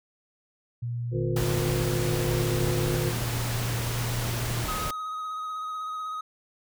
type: tone with pitch glide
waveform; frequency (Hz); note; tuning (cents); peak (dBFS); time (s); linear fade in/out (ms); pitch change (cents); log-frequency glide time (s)
sine; 119.2 to 118.1; A#2 to A#2; +39 to +23; -28; 0.82-4.65; 10; -16; 1.18-2.83
type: harmonic tone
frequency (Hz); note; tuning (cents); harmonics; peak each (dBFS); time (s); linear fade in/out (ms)
50.8; G#1; -38; 1 / 3 / 5 / 7 / 9 / 10; -40 / -30 / -41 / -30 / -37 / -35; 1.11-3.14; 50
type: noise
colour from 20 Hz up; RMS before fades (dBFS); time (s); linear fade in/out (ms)
pink; -32; 1.36-4.91; 5
type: tone with vibrato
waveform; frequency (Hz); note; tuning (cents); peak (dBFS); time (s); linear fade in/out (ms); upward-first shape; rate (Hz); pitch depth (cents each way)
triangle; 1260; D#6; +21; -29; 4.68-6.21; 5; triangle; 16; 23
effects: none